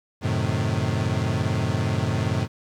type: chord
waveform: 35% pulse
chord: F# diminished seventh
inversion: none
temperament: equal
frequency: 92.5 / 110 / 130.81 / 155.56 Hz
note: F#2 / A2 / C3 / Eb3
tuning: 0 / 0 / 0 / 0 cents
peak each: -26 / -24 / -26 / -28 dBFS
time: 0.21-2.48 s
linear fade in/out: 50 ms
effects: low-pass 7000 Hz 12 dB/octave + 9-bit